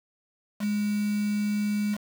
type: tone with quantisation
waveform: sine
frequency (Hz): 207.7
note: G#3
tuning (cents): 0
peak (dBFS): -24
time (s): 0.59-1.98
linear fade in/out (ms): 50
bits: 6
effects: none